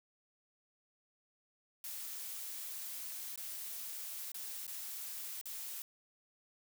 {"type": "noise with dropouts", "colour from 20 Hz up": "blue", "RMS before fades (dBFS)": -44, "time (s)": [1.84, 5.82], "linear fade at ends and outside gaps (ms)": 1, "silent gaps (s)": [[3.359, 3.376], [4.318, 4.344], [4.667, 4.678], [5.413, 5.456]], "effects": []}